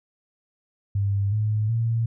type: tone with pitch steps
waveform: sine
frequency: 99.9 / 107.07 / 114.75 Hz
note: G2 / A2 / A#2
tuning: +33 / -47 / -27 cents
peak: -20 dBFS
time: 0.95-2.06 s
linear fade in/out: 5 ms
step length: 370 ms
effects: none